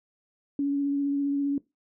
sine tone with vibrato, 281.9 Hz, C#4, 29 cents sharp, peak -23 dBFS, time 0.59-1.58 s, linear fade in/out 2 ms, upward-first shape triangle, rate 15 Hz, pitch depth 18 cents each way, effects noise-tail reverb RT60 0.2 s tail -19 dB re dry

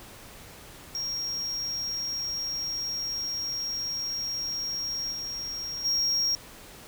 triangle tone with level steps, 5588 Hz, F8, in tune, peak -28 / -31 / -22 dBFS, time 0.95-6.35 s, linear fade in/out 0 ms, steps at 5.11 / 5.84 s, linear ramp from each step 20 ms, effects pink hiss -47 dBFS RMS until 6.87 s

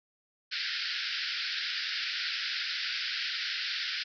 white band-pass noise, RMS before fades -34 dBFS, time 0.51-4.04 s, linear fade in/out 20 ms, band 1400 to 5200 Hz, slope 96 dB/octave, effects none

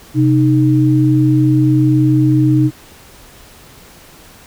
sine tone pair together, 129.63 / 308.5 Hz, C3 / D#4, -16 / -15 cents, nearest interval octave + minor third, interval 1501 cents, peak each -11 dBFS, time 0.14-2.71 s, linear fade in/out 50 ms, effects pink hiss -41 dBFS RMS until 4.46 s

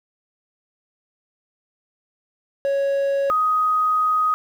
triangle / sine tone pair in turn, 554.4 / 1252.2 Hz, C#5 / D#6, 0 / +11 cents, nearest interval octave + major second, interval 1411 cents, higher second, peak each -16 / -16 dBFS, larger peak neither, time 2.65-3.3 / 3.3-4.34 s, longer second, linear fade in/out 0 ms, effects 8-bit

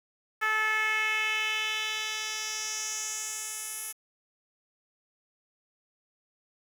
10% pulse tone with band-pass filter sweep, 433.9 Hz, A4, 24 cents flat, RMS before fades -31 dBFS, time 0.41-3.93 s, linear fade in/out 20 ms, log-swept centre 1600 to 11000 Hz, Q 2.3, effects 8-bit

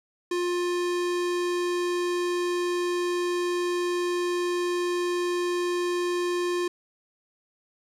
square tone, 353.2 Hz, F4, 20 cents sharp, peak -25 dBFS, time 0.31-6.68 s, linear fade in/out 5 ms, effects low-pass 9000 Hz 12 dB/octave + 10-bit

